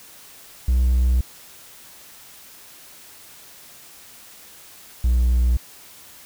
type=tone pair in turn; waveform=triangle; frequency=62.4 / 60.83 Hz; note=B1 / B1; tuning=+19 / -26 cents; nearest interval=unison; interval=45 cents; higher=first; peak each=-12 dBFS; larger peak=neither; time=0.68-1.21 / 5.04-5.57 s; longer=neither; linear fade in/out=5 ms; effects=tanh soft clip ceiling -8 dBFS + white hiss -45 dBFS RMS until 6.25 s